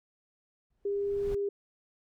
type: noise with exponential growth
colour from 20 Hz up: brown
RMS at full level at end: -37 dBFS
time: 0.7-1.35 s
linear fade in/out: 5 ms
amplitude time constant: 140 ms
type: tone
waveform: sine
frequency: 402.4 Hz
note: G4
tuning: 45 cents sharp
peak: -28 dBFS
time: 0.85-1.49 s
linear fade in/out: 5 ms
effects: none